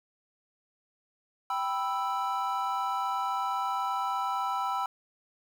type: chord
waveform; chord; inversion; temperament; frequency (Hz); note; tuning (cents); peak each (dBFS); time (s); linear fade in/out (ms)
triangle; E minor; first; equal; 784 / 987.8 / 1318.5; G5 / B5 / E6; 0 / 0 / 0; -31 / -30 / -31; 1.5-4.86; 2
effects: 9-bit